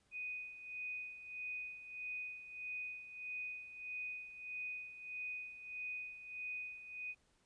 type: tone with tremolo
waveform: sine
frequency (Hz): 2489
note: D#7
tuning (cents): 0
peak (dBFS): -40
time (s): 0.11-7.15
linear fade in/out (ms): 50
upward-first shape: sine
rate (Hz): 1.6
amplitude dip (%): 70
effects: pink hiss -75 dBFS RMS until 7.45 s + resampled to 22050 Hz